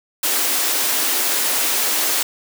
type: high-pass noise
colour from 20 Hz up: white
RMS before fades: -19 dBFS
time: 0.23-2.23 s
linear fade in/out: 5 ms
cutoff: 240 Hz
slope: 96 dB/octave
effects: none